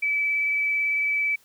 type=tone with vibrato; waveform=sine; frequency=2303 Hz; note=D7; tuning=34 cents flat; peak=-21 dBFS; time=0.02-1.36 s; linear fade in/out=10 ms; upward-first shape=sine; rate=18 Hz; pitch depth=11 cents each way; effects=white hiss -59 dBFS RMS until 1.44 s